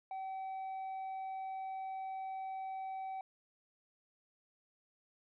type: tone with tanh clipping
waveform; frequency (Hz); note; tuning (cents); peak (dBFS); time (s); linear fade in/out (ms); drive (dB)
sine; 765; G5; -42; -40; 0.11-3.21; 2; 3
effects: none